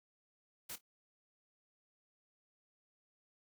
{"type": "noise with echo", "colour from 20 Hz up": "white", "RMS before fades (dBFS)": -45, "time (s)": [0.69, 0.76], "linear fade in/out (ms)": 10, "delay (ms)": 26, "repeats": 2, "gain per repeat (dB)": -15, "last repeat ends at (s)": 0.812, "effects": []}